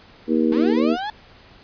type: harmonic tone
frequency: 79.1 Hz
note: D#2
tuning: 29 cents sharp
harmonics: 3 / 4 / 5 / 6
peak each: -19 / -20 / -25 / -24 dBFS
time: 0.27-0.97 s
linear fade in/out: 50 ms
type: linear sweep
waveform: 35% pulse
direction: up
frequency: 207.7 to 875 Hz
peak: -23 dBFS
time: 0.52-1.1 s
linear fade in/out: 2 ms
effects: pink hiss -48 dBFS RMS until 1.63 s + resampled to 11025 Hz